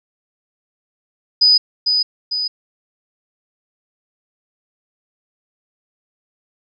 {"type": "tone with echo", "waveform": "sine", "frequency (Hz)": 4978, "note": "D#8", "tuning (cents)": 0, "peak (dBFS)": -8, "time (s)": [1.41, 1.58], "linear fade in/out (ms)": 10, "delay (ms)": 450, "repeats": 2, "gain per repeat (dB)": -5, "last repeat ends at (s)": 2.48, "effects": []}